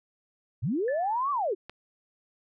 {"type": "linear two-way sweep", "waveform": "sine", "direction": "up then down", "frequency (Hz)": [88, 1173, 330.2], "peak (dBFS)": -25, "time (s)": [0.62, 1.55], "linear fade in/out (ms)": 20, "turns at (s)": 1.31}
{"type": "tone with exponential decay", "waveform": "sine", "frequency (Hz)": 1742, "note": "A6", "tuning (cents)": -18, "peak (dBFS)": -34, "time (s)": [0.88, 1.26], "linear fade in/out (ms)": 2, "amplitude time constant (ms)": 82}
{"type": "click", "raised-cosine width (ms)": 0.3, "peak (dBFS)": -25, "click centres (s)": 1.696}
{"effects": []}